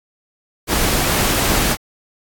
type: noise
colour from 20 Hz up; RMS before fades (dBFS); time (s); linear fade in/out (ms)
pink; -17; 0.67-1.77; 50
effects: AAC 64 kbps